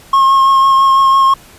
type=tone with vibrato; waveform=triangle; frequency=1079 Hz; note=C#6; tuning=47 cents flat; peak=-4 dBFS; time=0.13-1.34 s; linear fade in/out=5 ms; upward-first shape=triangle; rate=6 Hz; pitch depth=18 cents each way; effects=pink hiss -40 dBFS RMS until 1.58 s + resampled to 32000 Hz